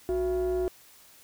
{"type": "tone with frequency modulation", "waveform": "sine", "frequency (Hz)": 366.3, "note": "F#4", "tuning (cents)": -17, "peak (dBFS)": -23, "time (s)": [0.09, 0.68], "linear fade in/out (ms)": 0, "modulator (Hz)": 306, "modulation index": 0.57, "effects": ["tanh soft clip ceiling -23 dBFS", "white hiss -55 dBFS RMS until 1.23 s"]}